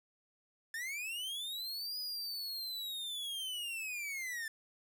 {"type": "linear two-way sweep", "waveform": "45% pulse", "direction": "up then down", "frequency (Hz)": [1755, 4978, 1755], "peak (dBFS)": -38, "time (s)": [0.74, 4.48], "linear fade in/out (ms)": 2, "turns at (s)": 1.99, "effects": []}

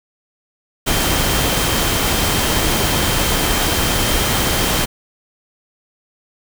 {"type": "tone in noise", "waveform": "sine", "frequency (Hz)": 3148, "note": "G7", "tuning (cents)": 7, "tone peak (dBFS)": -27, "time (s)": [0.86, 4.86], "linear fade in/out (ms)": 20, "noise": "pink", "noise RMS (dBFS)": -17, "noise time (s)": [0.86, 4.86], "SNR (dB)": -13, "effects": []}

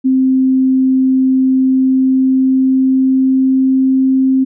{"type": "tone with pitch glide", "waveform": "sine", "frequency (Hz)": [261.6, 263.7], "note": ["C4", "C4"], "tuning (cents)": [0, 14], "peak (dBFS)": -8, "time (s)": [0.04, 4.45], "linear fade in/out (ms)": 20, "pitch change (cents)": 14, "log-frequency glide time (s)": [1.58, 4.03], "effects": []}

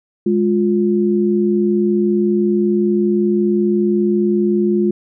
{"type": "tone pair together", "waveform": "sine", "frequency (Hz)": [207.1, 352.4], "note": ["G#3", "F4"], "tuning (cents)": [-5, 16], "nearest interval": "major sixth", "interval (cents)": 921, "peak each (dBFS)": -15, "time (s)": [0.26, 4.91], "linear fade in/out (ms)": 5, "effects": []}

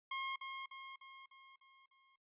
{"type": "tone with echo", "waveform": "20% pulse", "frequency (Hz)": 1074, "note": "C6", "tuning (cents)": 45, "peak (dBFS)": -34, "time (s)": [0.11, 0.36], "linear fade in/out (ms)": 5, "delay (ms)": 300, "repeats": 6, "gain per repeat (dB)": -5, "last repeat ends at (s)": 2.16, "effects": ["noise-tail reverb RT60 0.2 s tail -24 dB re dry", "resampled to 8000 Hz"]}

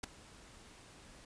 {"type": "noise with ADSR envelope", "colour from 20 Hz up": "pink", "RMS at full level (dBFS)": -35, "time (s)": [0.03, 1.25], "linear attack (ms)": 9, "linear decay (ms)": 7, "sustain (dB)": -22, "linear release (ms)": 3, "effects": ["resampled to 22050 Hz"]}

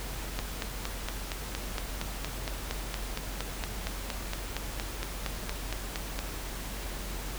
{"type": "click train", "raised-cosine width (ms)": 0.2, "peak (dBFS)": -15, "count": 26, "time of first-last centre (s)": [0.39, 6.19], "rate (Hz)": 4.31, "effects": ["added 46 Hz sine -37 dBFS peak until 7.38 s", "pink hiss -40 dBFS RMS until 7.38 s"]}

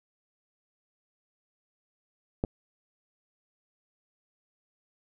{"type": "clicks", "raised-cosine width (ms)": 2, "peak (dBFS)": [-13, -29], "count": 2, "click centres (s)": [2.439, 2.448], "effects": []}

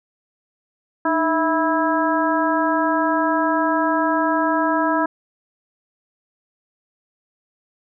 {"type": "harmonic tone with a mistuned harmonic", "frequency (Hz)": 326.9, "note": "E4", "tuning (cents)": -14, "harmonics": [1, 2, 3, 4, 5], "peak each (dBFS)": [-21, -23, -21, -25, -26], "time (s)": [1.05, 5.06], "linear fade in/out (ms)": 5, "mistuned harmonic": 1, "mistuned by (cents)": -100, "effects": []}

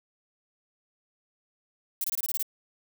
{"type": "noise bursts", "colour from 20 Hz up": "violet", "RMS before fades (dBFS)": -29, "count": 8, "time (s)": [2.01, 2.427], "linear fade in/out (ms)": 2, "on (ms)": 32, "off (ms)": 23, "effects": []}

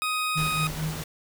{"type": "tone", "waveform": "20% pulse", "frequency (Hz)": 1252, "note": "D#6", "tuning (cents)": 10, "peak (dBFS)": -20, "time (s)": [0.02, 0.67], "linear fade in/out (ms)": 0}
{"type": "tone with tremolo", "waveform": "sine", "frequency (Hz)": 155.7, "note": "D#3", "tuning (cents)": 2, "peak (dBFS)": -24, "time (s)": [0.35, 1.03], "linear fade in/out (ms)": 20, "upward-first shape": "triangle", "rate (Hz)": 4.5, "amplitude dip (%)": 90}
{"type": "noise", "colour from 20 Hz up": "pink", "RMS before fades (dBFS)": -36, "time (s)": [0.37, 1.04], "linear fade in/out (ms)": 5}
{"effects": []}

